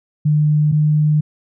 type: tone pair in turn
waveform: sine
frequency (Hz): 150.7 / 151.57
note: D3 / D#3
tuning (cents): +45 / -45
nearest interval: unison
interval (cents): 10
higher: second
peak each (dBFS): -11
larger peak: neither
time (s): 0.25-0.72 / 0.72-1.21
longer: second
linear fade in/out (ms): 10
effects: none